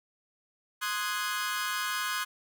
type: chord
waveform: sawtooth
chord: Ab dominant seventh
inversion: first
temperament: equal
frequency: 1046.5 / 1244.5 / 1480 / 1661.2 Hz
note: C6 / Eb6 / Gb6 / Ab6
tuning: 0 / 0 / 0 / 0 cents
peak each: -32 dBFS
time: 0.81-2.25 s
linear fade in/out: 20 ms
effects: none